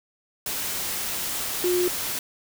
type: tone in noise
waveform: sine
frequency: 357.5 Hz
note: F4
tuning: 41 cents sharp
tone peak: -20 dBFS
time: 1.64-1.88 s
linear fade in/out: 2 ms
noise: white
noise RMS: -29 dBFS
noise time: 0.46-2.19 s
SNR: +6 dB
effects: none